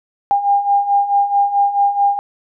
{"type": "beating tone pair", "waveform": "sine", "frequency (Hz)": [802, 806.6], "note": ["G5", "G5"], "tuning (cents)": [39, 49], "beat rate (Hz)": 4.6, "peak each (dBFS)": [-18, -13], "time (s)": [0.31, 2.19], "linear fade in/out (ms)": 0, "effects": []}